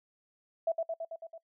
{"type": "tone with echo", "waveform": "sine", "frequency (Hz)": 659.3, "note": "E5", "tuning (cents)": 0, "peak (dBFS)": -25, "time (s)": [0.67, 0.72], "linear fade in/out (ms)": 5, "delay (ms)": 110, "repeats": 6, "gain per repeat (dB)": -3, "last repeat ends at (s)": 1.38, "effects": ["noise-tail reverb RT60 0.1 s tail -24 dB re dry"]}